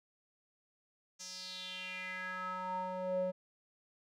square tone with band-pass filter sweep, 184.6 Hz, F#3, 4 cents flat, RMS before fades -40 dBFS, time 1.19-3.32 s, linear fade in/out 20 ms, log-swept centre 6100 to 470 Hz, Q 4.7, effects none

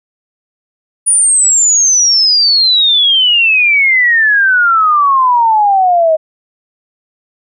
sine exponential sweep, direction down, 9730 to 622.3 Hz, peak -6 dBFS, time 1.06-6.17 s, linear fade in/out 20 ms, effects none

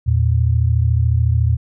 sine tone pair together, 81.81 / 115.7 Hz, E2 / A#2, -13 / -13 cents, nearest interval tritone, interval 600 cents, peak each -15 dBFS, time 0.06-1.57 s, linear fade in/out 20 ms, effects none

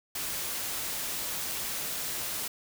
white noise, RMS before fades -34 dBFS, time 0.15-2.48 s, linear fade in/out 5 ms, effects none

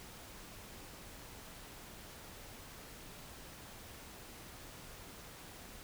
silence, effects pink hiss -52 dBFS RMS until 5.83 s

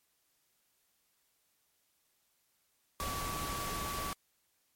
sine tone in noise, 1144 Hz, D6, 46 cents flat, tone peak -39 dBFS, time 3-4.13 s, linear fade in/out 0 ms, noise pink, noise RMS -39 dBFS, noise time 3-4.13 s, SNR -3 dB, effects white hiss -75 dBFS RMS until 4.75 s + MP3 64 kbps

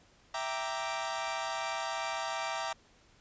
sawtooth chord, E half-diminished seventh, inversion none, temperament equal, 659.3 / 784 / 932.3 / 1174.7 Hz, E5 / G5 / Bb5 / D6, 0 / 0 / 0 / 0 cents, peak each -35 / -35 / -35 / -36 dBFS, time 0.34-2.73 s, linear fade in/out 5 ms, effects pink hiss -63 dBFS RMS until 3.2 s + resampled to 16000 Hz

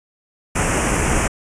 pink band-stop noise, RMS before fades -18 dBFS, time 0.55-1.28 s, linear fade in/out 10 ms, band 2800 to 6000 Hz, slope 48 dB/octave, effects resampled to 22050 Hz

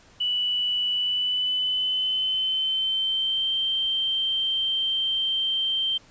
sine tone with pitch glide, 2960 to 3136 Hz, F#7 to G7, 0 to 0 cents, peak -22 dBFS, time 0.2-5.98 s, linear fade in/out 10 ms, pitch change +100 cents, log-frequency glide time 0.92-3.52 s, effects pink hiss -54 dBFS RMS until 6.1 s + resampled to 16000 Hz

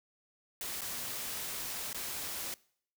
white noise with dropouts, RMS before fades -39 dBFS, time 0.61-2.54 s, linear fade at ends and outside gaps 1 ms, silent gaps 0.809-0.817 / 1.93-1.945 s, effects noise-tail reverb RT60 0.6 s tail -23 dB re dry

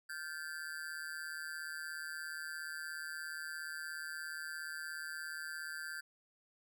square tone with amplitude modulation, 1568 Hz, G6, in tune, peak -38 dBFS, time 0.09-6.01 s, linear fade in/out 10 ms, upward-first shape sine, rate 157 Hz, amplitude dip 100%, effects none

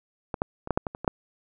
clicks, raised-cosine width 1 ms, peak -15 / -10 / -21 / -9 / -7 / -15 / -22 / -19 / -6 dBFS, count 9, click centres 0.342 / 0.419 / 0.674 / 0.707 / 0.775 / 0.868 / 0.949 / 1.046 / 1.078 s, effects none

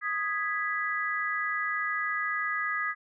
sine chord, G# minor, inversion second, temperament equal, 1244.5 / 1661.2 / 1975.5 Hz, D#6 / G#6 / B6, 0 / 0 / 0 cents, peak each -32 dBFS, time 0.01-2.95 s, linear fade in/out 50 ms, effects none

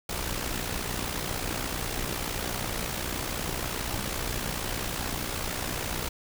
pink noise with amplitude modulation, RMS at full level -29 dBFS, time 0.09-6.09 s, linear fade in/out 5 ms, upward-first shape sine, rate 60 Hz, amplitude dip 65%, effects none

